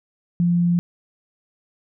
sine tone, 173.5 Hz, F3, 11 cents flat, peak -15 dBFS, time 0.4-0.79 s, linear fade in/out 0 ms, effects none

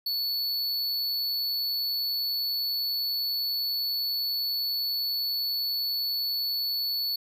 square tone, 4435 Hz, C#8, in tune, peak -27 dBFS, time 0.06-7.16 s, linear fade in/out 5 ms, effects none

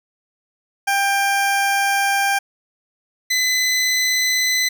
20% pulse tone pair in turn, 794 / 2016 Hz, G5 / B6, +22 / +35 cents, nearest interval octave + major third, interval 1613 cents, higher second, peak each -11 dBFS, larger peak neither, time 0.87-2.39 / 3.3-4.69 s, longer first, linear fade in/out 10 ms, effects none

